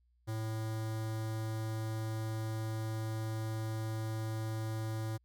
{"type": "tone with notch filter", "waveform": "square", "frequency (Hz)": 110.4, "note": "A2", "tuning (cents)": 6, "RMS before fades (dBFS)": -37, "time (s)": [0.27, 5.18], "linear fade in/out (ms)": 20, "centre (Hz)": 2600, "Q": 2, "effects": ["added 60 Hz sine -68 dBFS peak until 5.24 s"]}